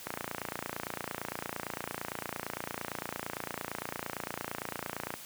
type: click train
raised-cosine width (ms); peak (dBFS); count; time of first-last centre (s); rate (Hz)
0.5; -19; 147; 0.07-5.139; 28.8
effects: white hiss -47 dBFS RMS until 5.25 s + high-pass 100 Hz 12 dB/octave